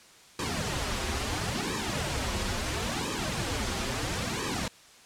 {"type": "noise with flanger", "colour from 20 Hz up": "pink", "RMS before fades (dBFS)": -31, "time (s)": [0.39, 4.68], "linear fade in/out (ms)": 2, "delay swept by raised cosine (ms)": [1.4, 6.9], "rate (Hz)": 0.74, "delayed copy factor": -0.9, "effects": ["white hiss -54 dBFS RMS until 5.05 s", "low-pass 8000 Hz 12 dB/octave"]}